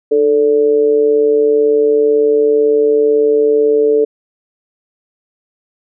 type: tone with amplitude modulation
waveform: sine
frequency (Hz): 440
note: A4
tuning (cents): 0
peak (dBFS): -5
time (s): 0.11-4.05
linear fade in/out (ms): 10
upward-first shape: sine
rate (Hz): 138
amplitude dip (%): 65
effects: none